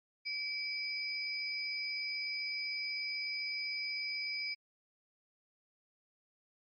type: tone pair together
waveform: sine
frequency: 2313 / 4954 Hz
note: D7 / D#8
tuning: -27 / -8 cents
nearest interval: octave + minor second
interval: 1319 cents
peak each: -38 / -39 dBFS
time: 0.25-4.55 s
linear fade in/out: 20 ms
effects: AAC 64 kbps